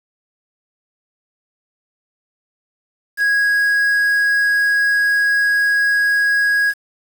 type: tone with quantisation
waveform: triangle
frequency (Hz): 1654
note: G#6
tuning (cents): -8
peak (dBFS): -11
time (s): 3.17-6.74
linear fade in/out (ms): 50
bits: 6
effects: none